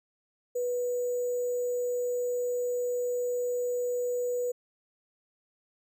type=tone with sample-and-hold; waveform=sine; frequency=491 Hz; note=B4; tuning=10 cents flat; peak=-27 dBFS; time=0.55-4.52 s; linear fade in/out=10 ms; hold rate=7350 Hz; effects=none